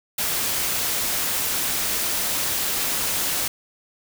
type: noise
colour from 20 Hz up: white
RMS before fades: -24 dBFS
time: 0.18-3.48 s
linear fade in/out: 5 ms
effects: none